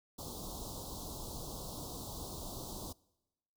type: band-stop noise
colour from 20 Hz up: pink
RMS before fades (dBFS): -44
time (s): 0.18-2.93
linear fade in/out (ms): 10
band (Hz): 1100 to 3600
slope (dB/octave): 48
effects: noise-tail reverb RT60 1.0 s tail -24 dB re dry